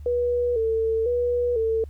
sine tone with vibrato, 466.2 Hz, A#4, in tune, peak -20 dBFS, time 0.06-1.84 s, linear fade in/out 2 ms, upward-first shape square, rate 1 Hz, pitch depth 71 cents each way, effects added 73 Hz sine -36 dBFS peak until 1.89 s + pink hiss -64 dBFS RMS until 1.89 s

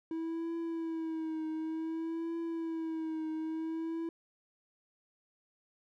triangle tone with vibrato, 324.2 Hz, E4, 29 cents flat, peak -32 dBFS, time 0.11-4.09 s, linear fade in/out 2 ms, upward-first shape triangle, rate 0.55 Hz, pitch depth 53 cents each way, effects none

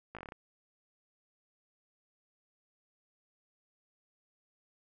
slowing click train, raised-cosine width 0.5 ms, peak -29 dBFS, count 8, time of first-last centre 0.15-0.322 s, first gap 17 ms, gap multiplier 1.12, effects none

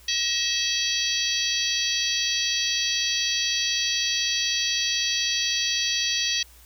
harmonic tone with a mistuned harmonic, 652 Hz, E5, 19 cents flat, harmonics 3 / 4 / 5 / 6 / 7 / 8 / 9, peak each -33 / -31 / -28 / -30 / -28 / -36 / -30 dBFS, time 0.08-6.43 s, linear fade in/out 5 ms, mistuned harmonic 3, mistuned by -49 cents, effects added 60 Hz sine -51 dBFS peak until 6.65 s + white hiss -53 dBFS RMS until 6.65 s

